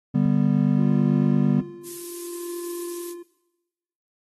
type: chord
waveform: triangle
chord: G major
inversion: second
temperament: just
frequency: 147 / 196 / 245 Hz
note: D3 / G3 / B3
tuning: +2 / 0 / -14 cents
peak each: -20 dBFS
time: 0.14-1.61 s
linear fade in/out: 10 ms
type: tone with tremolo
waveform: triangle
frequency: 346.9 Hz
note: F4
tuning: 12 cents flat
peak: -28 dBFS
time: 0.78-3.23 s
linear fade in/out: 10 ms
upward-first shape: sine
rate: 0.64 Hz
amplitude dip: 70%
type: noise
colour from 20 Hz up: violet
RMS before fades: -34 dBFS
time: 1.83-3.15 s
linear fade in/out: 50 ms
effects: noise-tail reverb RT60 1.0 s tail -19 dB re dry + AAC 32 kbps